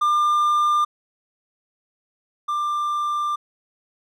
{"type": "tone pair in turn", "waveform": "triangle", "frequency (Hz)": [1198, 1188.4], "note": ["D6", "D6"], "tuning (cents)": [34, 20], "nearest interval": "unison", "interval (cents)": 14, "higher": "first", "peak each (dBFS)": [-14, -19], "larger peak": "first", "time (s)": [[0.01, 0.85], [2.48, 3.36]], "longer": "second", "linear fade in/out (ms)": 10, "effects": []}